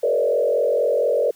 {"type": "tone with frequency modulation", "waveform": "sine", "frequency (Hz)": 523.3, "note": "C5", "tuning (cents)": 0, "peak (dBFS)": -16, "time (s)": [0.03, 1.31], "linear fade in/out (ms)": 5, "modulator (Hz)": 44.3, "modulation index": 1.9, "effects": ["white hiss -54 dBFS RMS until 1.35 s"]}